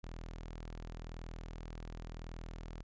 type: tone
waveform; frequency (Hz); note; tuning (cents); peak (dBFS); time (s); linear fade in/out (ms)
sawtooth; 40.9; E1; -13; -40; 0.03-2.83; 10
effects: resampled to 16000 Hz